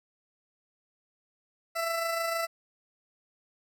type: tone with amplitude modulation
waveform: 20% pulse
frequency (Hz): 666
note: E5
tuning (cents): +18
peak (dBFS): -22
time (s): 1.75-2.47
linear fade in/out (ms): 20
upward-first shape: sine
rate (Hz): 26.5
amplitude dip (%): 35
effects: none